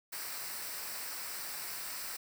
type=noise with comb filter; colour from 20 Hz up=white; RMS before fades=-41 dBFS; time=0.12-2.17 s; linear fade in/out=10 ms; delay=0.3 ms; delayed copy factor=-0.55; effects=none